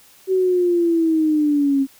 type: linear sweep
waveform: sine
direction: down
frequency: 380.5 to 268.5 Hz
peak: -14 dBFS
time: 0.27-1.87 s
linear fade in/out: 50 ms
effects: white hiss -50 dBFS RMS until 1.99 s